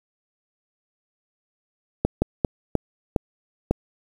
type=slowing click train; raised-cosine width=2 ms; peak=-5 dBFS; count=6; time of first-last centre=2.05-3.71 s; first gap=170 ms; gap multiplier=1.34; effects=7-bit